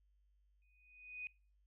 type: tone with exponential growth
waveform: sine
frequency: 2489 Hz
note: D#7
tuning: in tune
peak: -40 dBFS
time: 0.62-1.27 s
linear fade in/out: 1 ms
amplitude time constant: 140 ms
effects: noise-tail reverb RT60 0.4 s tail -24 dB re dry + added 50 Hz sine -70 dBFS peak until 1.66 s